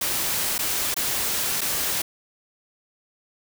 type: noise with dropouts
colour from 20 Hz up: white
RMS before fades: -25 dBFS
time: 0.01-2.02 s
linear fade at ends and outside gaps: 5 ms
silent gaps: 0.581-0.589 / 0.943-0.964 / 1.609-1.614 s
effects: none